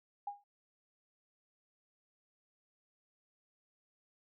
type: tone with exponential decay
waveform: sine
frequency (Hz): 813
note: G#5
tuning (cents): -37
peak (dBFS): -34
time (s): 0.27-0.44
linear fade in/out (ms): 5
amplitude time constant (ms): 35
effects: none